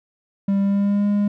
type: tone with pitch glide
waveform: triangle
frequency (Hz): 197.7 to 204.6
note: G3 to G#3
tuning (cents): +15 to -26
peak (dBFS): -14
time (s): 0.48-1.28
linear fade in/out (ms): 5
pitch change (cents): +59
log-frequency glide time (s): 0.61-1.07
effects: none